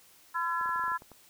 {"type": "harmonic tone", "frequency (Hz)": 338.2, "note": "E4", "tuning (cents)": 44, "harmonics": [3, 4, 5], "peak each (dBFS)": [-31, -33, -35], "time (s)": [0.34, 0.98], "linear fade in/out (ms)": 20}
{"type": "clicks", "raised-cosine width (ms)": 1, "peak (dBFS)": -35, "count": 10, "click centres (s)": [0.612, 0.659, 0.692, 0.76, 0.795, 0.839, 0.88, 0.918, 1.021, 1.117]}
{"effects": ["white hiss -59 dBFS RMS until 1.29 s"]}